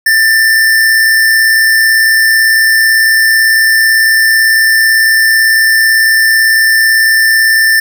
square tone with amplitude modulation, 1782 Hz, A6, 22 cents sharp, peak -5 dBFS, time 0.06-7.8 s, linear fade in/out 5 ms, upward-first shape sine, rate 118 Hz, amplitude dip 25%, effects none

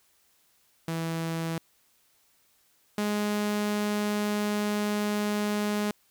sawtooth tone pair in turn, 164.2 / 208.2 Hz, E3 / G#3, -6 / +5 cents, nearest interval major third, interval 411 cents, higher second, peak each -25 / -22 dBFS, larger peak second, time 0.88-1.58 / 2.98-5.91 s, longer second, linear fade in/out 2 ms, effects white hiss -66 dBFS RMS until 6.1 s

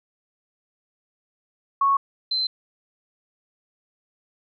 sine tone pair in turn, 1105 / 4084 Hz, C#6 / C8, -6 / -43 cents, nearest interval octave + major seventh, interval 2263 cents, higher second, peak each -16 / -21 dBFS, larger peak first, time 1.81-1.97 / 2.31-2.47 s, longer neither, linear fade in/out 5 ms, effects none

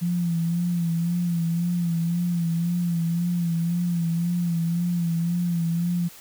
sine tone with vibrato, 170.8 Hz, F3, 38 cents flat, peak -21 dBFS, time 0.01-6.09 s, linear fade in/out 20 ms, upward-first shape sine, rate 1.9 Hz, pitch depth 48 cents each way, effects white hiss -46 dBFS RMS until 6.2 s

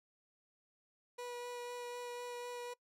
30% pulse tone with vibrato, 486.6 Hz, B4, 26 cents flat, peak -40 dBFS, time 1.18-2.74 s, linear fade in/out 10 ms, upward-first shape sine, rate 4 Hz, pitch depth 10 cents each way, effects noise-tail reverb RT60 0.1 s tail -22 dB re dry + low-pass 12000 Hz 12 dB/octave

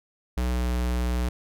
square tone with pitch glide, 61.74 to 61.07 Hz, B1 to B1, 0 to -19 cents, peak -24 dBFS, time 0.37-1.29 s, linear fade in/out 5 ms, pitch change -19 cents, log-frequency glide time 0.48-0.68 s, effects none

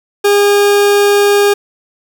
40% pulse tone, 407 Hz, G#4, 35 cents flat, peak -6 dBFS, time 0.24-1.54 s, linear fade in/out 10 ms, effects 7-bit

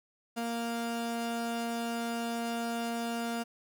35% pulse tone pair together, 233.1 / 698.5 Hz, A#3 / F5, 0 / 0 cents, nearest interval octave + perfect fifth, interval 1900 cents, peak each -32 / -35 dBFS, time 0.36-3.44 s, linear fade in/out 20 ms, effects none

